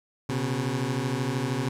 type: beating tone pair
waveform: 20% pulse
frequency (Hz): 123.47 / 136.47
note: B2 / C#3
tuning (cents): 0 / -27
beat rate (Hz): 13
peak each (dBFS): -24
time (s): 0.29-1.69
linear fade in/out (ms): 5
effects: low-pass 10000 Hz 12 dB/octave + 10-bit